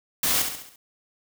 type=noise with echo; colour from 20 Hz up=white; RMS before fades=-23 dBFS; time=0.23-0.42 s; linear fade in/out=2 ms; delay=68 ms; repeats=5; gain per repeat=-6 dB; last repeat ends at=0.76 s; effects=none